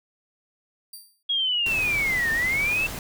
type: tone with exponential decay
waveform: 10% pulse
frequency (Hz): 4699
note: D8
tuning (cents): 0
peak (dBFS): -29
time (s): 0.93-1.23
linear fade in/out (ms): 5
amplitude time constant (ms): 65
type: linear two-way sweep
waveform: sine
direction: down then up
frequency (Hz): 3322 to 1783 to 2682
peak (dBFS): -21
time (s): 1.29-2.87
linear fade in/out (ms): 10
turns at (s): 2.31
type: noise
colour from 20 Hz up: pink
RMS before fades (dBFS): -34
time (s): 1.66-2.99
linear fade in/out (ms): 2
effects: none